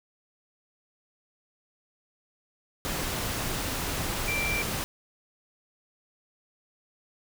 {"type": "tone in noise", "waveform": "sine", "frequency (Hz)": 2353, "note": "D7", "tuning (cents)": 3, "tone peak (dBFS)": -28, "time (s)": [4.28, 4.62], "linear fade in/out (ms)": 0, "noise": "pink", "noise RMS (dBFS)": -31, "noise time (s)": [2.85, 4.84], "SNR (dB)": 0, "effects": []}